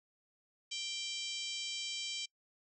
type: harmonic tone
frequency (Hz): 784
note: G5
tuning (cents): 0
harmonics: 3 / 4 / 5 / 6 / 7 / 8 / 9 / 10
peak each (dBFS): -47 / -41 / -47 / -47 / -47 / -51 / -50 / -51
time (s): 0.71-2.26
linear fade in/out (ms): 10
effects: noise-tail reverb RT60 0.1 s tail -25 dB re dry